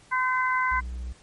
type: harmonic tone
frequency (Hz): 511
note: C5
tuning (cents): -41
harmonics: 2 / 3 / 4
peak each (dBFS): -24 / -27 / -29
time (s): 0.11-0.81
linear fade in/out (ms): 20
type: tone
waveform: triangle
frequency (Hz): 61.6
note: B1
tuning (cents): -4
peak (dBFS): -29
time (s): 0.71-1.13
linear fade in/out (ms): 10
effects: pink hiss -55 dBFS RMS until 1.22 s + MP3 48 kbps